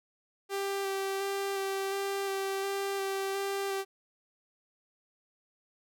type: tone with vibrato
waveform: sawtooth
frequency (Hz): 392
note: G4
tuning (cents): 0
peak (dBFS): -27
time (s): 0.49-3.85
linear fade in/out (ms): 50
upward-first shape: square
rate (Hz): 1.4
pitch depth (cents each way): 12
effects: none